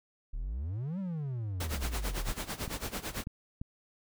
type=exponential two-way sweep; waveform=triangle; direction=up then down; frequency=33.2 to 200 to 33.2 Hz; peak=-31 dBFS; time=0.33-2.33 s; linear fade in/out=10 ms; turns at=0.99 s
type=noise with tremolo; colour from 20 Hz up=pink; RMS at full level=-35 dBFS; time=1.6-3.24 s; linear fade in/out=5 ms; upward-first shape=sine; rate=9 Hz; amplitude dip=85%
type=clicks; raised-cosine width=5 ms; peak=-26 dBFS; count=3; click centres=2.678 / 3.271 / 3.615 s
effects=none